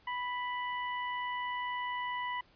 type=harmonic tone; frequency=987.8 Hz; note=B5; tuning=in tune; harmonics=1 / 2 / 3; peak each=-35 / -39 / -46 dBFS; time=0.07-2.41 s; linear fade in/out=5 ms; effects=pink hiss -64 dBFS RMS until 2.55 s + resampled to 11025 Hz